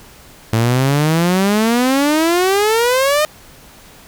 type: exponential sweep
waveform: sawtooth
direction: up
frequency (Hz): 110 to 619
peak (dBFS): -8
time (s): 0.53-3.25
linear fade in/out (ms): 0
effects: pink hiss -42 dBFS RMS until 4.07 s